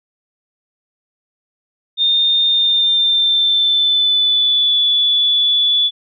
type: tone with pitch glide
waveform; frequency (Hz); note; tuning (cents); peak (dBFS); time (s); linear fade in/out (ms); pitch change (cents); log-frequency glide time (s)
sine; 3638 to 3446; A#7 to A7; -43 to -37; -11; 1.97-5.91; 50; -94; 2.47-4.8
effects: none